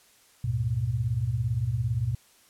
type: tone cluster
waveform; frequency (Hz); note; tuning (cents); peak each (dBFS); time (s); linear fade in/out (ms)
sine; 72.8 / 102.7 / 120.3; D2 / G#2 / B2; -15 / -19 / -45; -35 / -30 / -26; 0.44-2.15; 5
effects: white hiss -59 dBFS RMS until 2.49 s + low-pass 12000 Hz 12 dB/octave